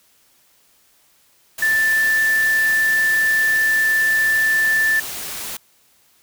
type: tone in noise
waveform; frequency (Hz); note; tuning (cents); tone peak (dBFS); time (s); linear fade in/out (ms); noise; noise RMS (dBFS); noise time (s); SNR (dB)
sine; 1765; A6; +5; -14; 1.62-5; 5; white; -29; 1.58-5.57; +12
effects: white hiss -57 dBFS RMS until 6.22 s